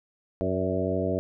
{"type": "harmonic tone with a mistuned harmonic", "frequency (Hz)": 93.5, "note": "F#2", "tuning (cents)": 19, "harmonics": [1, 2, 3, 4, 5, 6, 7], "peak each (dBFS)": [-32, -32, -32, -32, -32, -32, -32], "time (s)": [0.41, 1.19], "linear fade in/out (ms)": 0, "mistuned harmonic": 6, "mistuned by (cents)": 33, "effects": []}